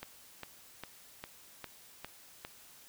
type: click train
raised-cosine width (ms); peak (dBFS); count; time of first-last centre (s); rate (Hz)
0.3; -25; 7; 0.03-2.449; 2.48
effects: white hiss -57 dBFS RMS until 2.88 s